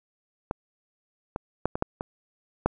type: clicks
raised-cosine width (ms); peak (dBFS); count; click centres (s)
1; -14 / -16 / -9 / -15 / -9 / -17 / -7; 7; 0.511 / 1.361 / 1.656 / 1.755 / 1.824 / 2.009 / 2.66
effects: none